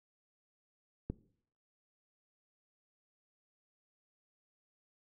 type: click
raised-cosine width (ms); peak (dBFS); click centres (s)
3; -23; 1.1
effects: noise-tail reverb RT60 0.6 s tail -19 dB re dry